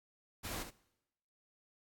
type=noise with echo; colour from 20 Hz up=pink; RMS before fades=-42 dBFS; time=0.43-0.64 s; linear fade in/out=20 ms; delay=69 ms; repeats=1; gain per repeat=-8 dB; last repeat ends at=0.709 s; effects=noise-tail reverb RT60 0.9 s tail -22 dB re dry + AAC 64 kbps